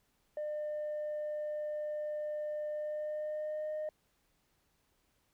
sine tone with pitch glide, 602 to 613.9 Hz, D5 to D#5, +43 to -23 cents, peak -33 dBFS, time 0.37-3.89 s, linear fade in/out 2 ms, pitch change +34 cents, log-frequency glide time 2.71-3.73 s, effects tanh soft clip ceiling -33 dBFS + pink hiss -75 dBFS RMS until 5.33 s

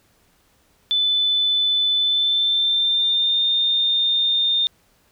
sine tone with pitch glide, 3505 to 3631 Hz, A7 to A#7, -7 to -46 cents, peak -16 dBFS, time 0.91-4.67 s, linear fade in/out 0 ms, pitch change +61 cents, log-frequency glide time 1.97-3.43 s, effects pink hiss -60 dBFS RMS until 5.11 s

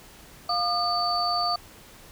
sine tone cluster, 704 / 1213 / 4544 Hz, F5 / D#6 / C#8, +14 / -44 / +42 cents, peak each -27 dBFS, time 0.49-1.56 s, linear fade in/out 5 ms, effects pink hiss -49 dBFS RMS until 2.11 s

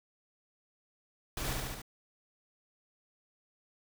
pink noise with echo, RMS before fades -37 dBFS, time 1.37-1.53 s, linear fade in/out 2 ms, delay 72 ms, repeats 4, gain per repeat -2 dB, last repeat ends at 1.818 s, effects none

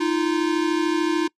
square tone pair together, 311.1 / 344.6 Hz, D#4 / F4, 0 / -23 cents, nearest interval major second, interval 177 cents, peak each -23 dBFS, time 0-1.28 s, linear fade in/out 10 ms, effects noise-tail reverb RT60 0.1 s tail -24 dB re dry + low-pass 6000 Hz 12 dB/octave

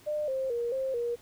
sine tone with pitch steps, 601 / 529 / 473.1 / 530 / 474.9 Hz, D5 / C5 / A#4 / C5 / A#4, +40 / +19 / +26 / +22 / +32 cents, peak -28 dBFS, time 0.06-1.16 s, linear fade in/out 20 ms, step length 220 ms, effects pink hiss -57 dBFS RMS until 1.21 s

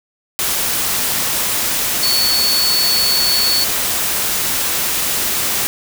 sine tone in noise, 4435 Hz, C#8, in tune, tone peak -14 dBFS, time 2.03-3.64 s, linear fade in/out 0 ms, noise white, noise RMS -18 dBFS, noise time 0.39-5.67 s, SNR +1 dB, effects none

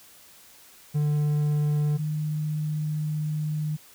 triangle / sine tone pair in turn, 148.6 / 152.6 Hz, D3 / D#3, +21 / -33 cents, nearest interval unison, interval 46 cents, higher second, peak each -19 / -25 dBFS, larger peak first, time 0.94-1.98 / 1.98-3.77 s, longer second, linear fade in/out 20 ms, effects white hiss -52 dBFS RMS until 3.94 s

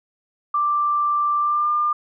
sine tone with pitch glide, 1178 to 1200 Hz, D6 to D6, +5 to +37 cents, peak -17 dBFS, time 0.54-1.93 s, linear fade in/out 5 ms, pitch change +32 cents, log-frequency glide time 1.39-1.69 s, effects none

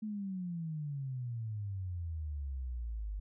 sine exponential sweep, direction down, 218.6 to 49 Hz, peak -36 dBFS, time 0.02-3.2 s, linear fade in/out 10 ms, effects none

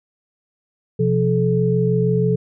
sine tone cluster, 128 / 174.3 / 431.8 Hz, C3 / F3 / A4, -38 / -3 / -33 cents, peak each -19 dBFS, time 0.99-2.36 s, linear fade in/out 10 ms, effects none

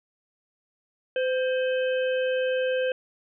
harmonic tone with a mistuned harmonic, 513 Hz, C5, 34 cents flat, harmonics 1 / 3 / 5 / 6, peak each -23 / -33 / -37 / -39 dBFS, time 1.16-2.92 s, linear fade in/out 2 ms, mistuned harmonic 3, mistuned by +46 cents, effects none

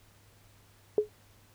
sine tone with exponential decay, 422.2 Hz, G#4, 29 cents sharp, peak -17 dBFS, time 0.98-1.09 s, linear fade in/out 1 ms, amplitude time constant 23 ms, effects added 101 Hz sine -62 dBFS peak until 1.54 s + pink hiss -62 dBFS RMS until 1.54 s

